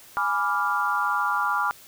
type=chord; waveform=sine; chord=G# diminished seventh; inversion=none; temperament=equal; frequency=830.6 / 987.8 / 1174.7 / 1396.9 Hz; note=G#5 / B5 / D6 / F6; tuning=0 / 0 / 0 / 0 cents; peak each=-29 / -28 / -26 / -26 dBFS; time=0.17-1.71 s; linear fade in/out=0 ms; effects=white hiss -49 dBFS RMS until 1.87 s